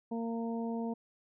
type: harmonic tone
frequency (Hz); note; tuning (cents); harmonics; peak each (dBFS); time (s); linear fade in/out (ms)
229.9; A#3; -24; 1 / 2 / 3 / 4; -34 / -40 / -44 / -46; 0.11-0.94; 10
effects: none